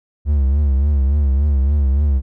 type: tone with vibrato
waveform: triangle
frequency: 70.1 Hz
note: C#2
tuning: 20 cents sharp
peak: -10 dBFS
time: 0.25-2.22 s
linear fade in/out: 50 ms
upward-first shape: triangle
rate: 3.5 Hz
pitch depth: 120 cents each way
effects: none